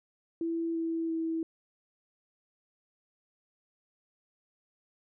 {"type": "tone with pitch steps", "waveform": "sine", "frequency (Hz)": [331.8, 328.7, 325.7], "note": ["E4", "E4", "E4"], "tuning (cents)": [11, -5, -21], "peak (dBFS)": -29, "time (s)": [0.41, 1.43], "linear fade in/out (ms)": 2, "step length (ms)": 340, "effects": []}